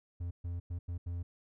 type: tone bursts at uneven times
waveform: triangle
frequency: 86.8 Hz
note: F2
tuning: 10 cents flat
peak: -33 dBFS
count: 5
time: 0.2-0.31 / 0.44-0.6 / 0.7-0.79 / 0.88-0.98 / 1.06-1.23 s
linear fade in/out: 10 ms
effects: none